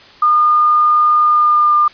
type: tone with pitch glide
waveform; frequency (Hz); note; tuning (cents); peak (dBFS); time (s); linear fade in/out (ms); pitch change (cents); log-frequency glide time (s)
sine; 1216 to 1201.3; D#6 to D6; -40 to +39; -8; 0.22-1.88; 5; -21; 1.21-1.76
effects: white hiss -41 dBFS RMS until 1.93 s + resampled to 11025 Hz

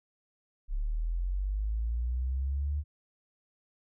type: linear sweep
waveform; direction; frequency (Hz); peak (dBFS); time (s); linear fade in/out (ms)
sine; up; 34 to 74.7; -28; 0.68-2.84; 50
effects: none

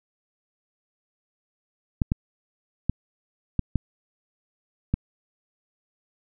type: clicks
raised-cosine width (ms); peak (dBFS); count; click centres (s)
5; -9; 6; 2.018 / 2.119 / 2.896 / 3.593 / 3.757 / 4.94
effects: none

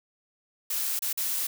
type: noise with dropouts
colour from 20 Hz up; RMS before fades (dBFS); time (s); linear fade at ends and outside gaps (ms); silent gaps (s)
blue; -29; 0.7-1.47; 5; 0.992-1.021 / 1.129-1.174
effects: none

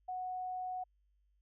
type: tone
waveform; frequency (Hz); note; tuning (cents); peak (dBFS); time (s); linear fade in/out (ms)
sine; 737; F#5; -7; -37; 0.08-0.84; 10
effects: added 50 Hz sine -70 dBFS peak until 1.41 s

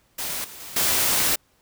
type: noise with level steps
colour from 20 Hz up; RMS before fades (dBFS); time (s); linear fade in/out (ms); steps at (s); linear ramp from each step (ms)
white; -29 / -41 / -38 / -21; 0.18-1.36; 10; 0.44 / 0.6 / 0.76; 5
effects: pink hiss -63 dBFS RMS until 1.61 s

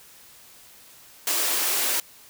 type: high-pass noise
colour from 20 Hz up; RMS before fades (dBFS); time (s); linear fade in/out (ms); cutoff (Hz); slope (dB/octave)
white; -24; 1.27-2; 2; 270; 48
effects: white hiss -50 dBFS RMS until 2.29 s

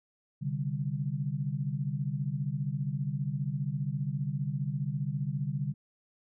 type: chord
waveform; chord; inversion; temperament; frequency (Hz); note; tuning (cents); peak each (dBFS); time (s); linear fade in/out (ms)
sine; C suspended second; none; equal with one note detuned; 131.87 / 146.83 / 196; C3 / D3 / G3; +14 / 0 / 0; -34 / -32 / -38; 0.41-5.74; 20
effects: none

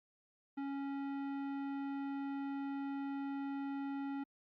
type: tone with tanh clipping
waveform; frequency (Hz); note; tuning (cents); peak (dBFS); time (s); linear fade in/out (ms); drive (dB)
sine; 277.2; C#4; 0; -40; 0.57-4.24; 10; 15
effects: Opus 48 kbps

